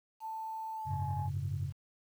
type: tone with pitch glide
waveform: sine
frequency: 885 to 843.1 Hz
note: A5 to G#5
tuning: +10 to +26 cents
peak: -37 dBFS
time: 0.2-1.3 s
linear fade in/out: 50 ms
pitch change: -84 cents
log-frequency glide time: 0.73-1.12 s
type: chord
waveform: sine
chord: F# suspended second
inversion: none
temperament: just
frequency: 92.5 / 104.06 / 138.75 Hz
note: F#2 / G#2 / C#3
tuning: 0 / +4 / +2 cents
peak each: -36 / -38 / -36 dBFS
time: 0.85-1.73 s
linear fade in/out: 50 ms
effects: tanh soft clip ceiling -25 dBFS + 10-bit